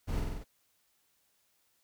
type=noise with echo; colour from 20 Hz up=brown; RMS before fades=-34 dBFS; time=0.07-0.21 s; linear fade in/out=20 ms; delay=47 ms; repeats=5; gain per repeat=-2 dB; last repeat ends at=0.445 s; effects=white hiss -73 dBFS RMS until 1.83 s